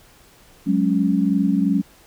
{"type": "chord", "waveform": "sine", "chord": "F# suspended second", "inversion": "none", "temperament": "equal", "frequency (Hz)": [185, 207.7, 277.2], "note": ["F#3", "G#3", "C#4"], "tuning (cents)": [0, 0, 0], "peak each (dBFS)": -20, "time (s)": [0.66, 1.82], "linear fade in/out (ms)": 20, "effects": ["pink hiss -51 dBFS RMS until 2.06 s"]}